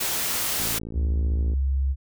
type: noise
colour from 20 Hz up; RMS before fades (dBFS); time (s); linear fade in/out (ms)
white; -26; 0-0.79; 10
type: click train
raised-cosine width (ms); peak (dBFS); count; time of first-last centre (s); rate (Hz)
3; -23; 53; 0.6-1.535; 55.6
type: tone with pitch glide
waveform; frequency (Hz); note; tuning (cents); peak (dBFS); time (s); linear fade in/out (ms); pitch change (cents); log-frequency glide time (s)
sine; 69.6 to 67.54; C#2 to C#2; +8 to -44; -20; 0.93-1.96; 50; -52; 1.29-1.5
effects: none